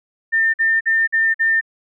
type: tone bursts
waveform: sine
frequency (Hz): 1803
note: A6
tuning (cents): +42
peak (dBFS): -13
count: 5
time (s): 0.32-1.612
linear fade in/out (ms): 20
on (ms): 220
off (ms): 48
effects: none